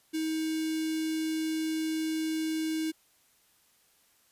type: tone with notch filter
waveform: square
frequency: 316.9 Hz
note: D#4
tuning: 32 cents sharp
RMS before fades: -31 dBFS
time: 0.13-2.92 s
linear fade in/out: 20 ms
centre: 1000 Hz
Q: 0.63
effects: white hiss -66 dBFS RMS until 4.31 s + resampled to 32000 Hz